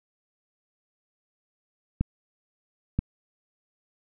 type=clicks; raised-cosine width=5 ms; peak=-11 dBFS; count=2; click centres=2.01 / 2.99 s; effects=none